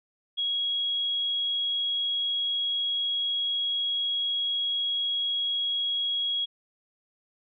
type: tone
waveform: sine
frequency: 3312 Hz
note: G#7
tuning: 5 cents flat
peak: -25 dBFS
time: 0.37-6.46 s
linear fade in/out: 20 ms
effects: none